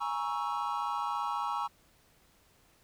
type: chord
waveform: triangle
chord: A# half-diminished seventh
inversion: third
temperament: equal with one note detuned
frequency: 830.6 / 945.3 / 1108.7 / 1318.5 Hz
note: G#5 / A#5 / C#6 / E6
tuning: 0 / +24 / 0 / 0 cents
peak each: -35 / -34 / -34 / -36 dBFS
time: 0-1.68 s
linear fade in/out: 20 ms
effects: pink hiss -65 dBFS RMS until 2.83 s